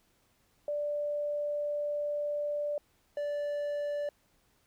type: tone pair in turn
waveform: sine / triangle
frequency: 587.3 / 582.9 Hz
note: D5 / D5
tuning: 0 / -13 cents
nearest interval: unison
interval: 13 cents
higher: first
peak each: -30 / -29 dBFS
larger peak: second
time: 0.68-2.78 / 3.17-4.09 s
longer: first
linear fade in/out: 2 ms
effects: pink hiss -70 dBFS RMS until 4.66 s